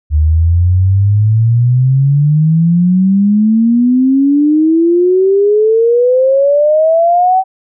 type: exponential sweep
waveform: sine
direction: up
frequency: 74.2 to 768 Hz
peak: -6 dBFS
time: 0.1-7.44 s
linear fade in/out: 50 ms
effects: none